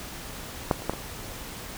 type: clicks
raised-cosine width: 1 ms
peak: -6 / -24 / -10 / -20 dBFS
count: 4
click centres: 0.712 / 0.821 / 0.896 / 0.936 s
effects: pink hiss -39 dBFS RMS until 1.77 s